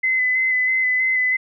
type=tone with vibrato; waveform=sine; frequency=2030 Hz; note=B6; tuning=47 cents sharp; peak=-16 dBFS; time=0.03-1.37 s; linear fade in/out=10 ms; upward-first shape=square; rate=3.1 Hz; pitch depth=17 cents each way; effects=none